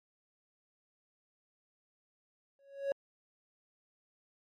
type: tone with exponential growth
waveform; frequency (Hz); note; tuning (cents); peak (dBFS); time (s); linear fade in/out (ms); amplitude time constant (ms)
triangle; 554.4; C#5; 0; -25; 2.59-2.92; 1; 71
effects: MP3 64 kbps